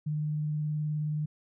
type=tone with vibrato; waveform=sine; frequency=151.4 Hz; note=D#3; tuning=47 cents flat; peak=-28 dBFS; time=0.06-1.26 s; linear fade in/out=10 ms; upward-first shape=triangle; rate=19 Hz; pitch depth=20 cents each way; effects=none